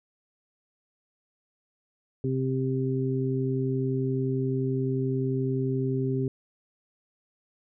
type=harmonic tone; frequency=131.5 Hz; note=C3; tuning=9 cents sharp; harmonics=1 / 2 / 3; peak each=-27 / -30 / -30 dBFS; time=2.24-6.28 s; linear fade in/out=2 ms; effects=none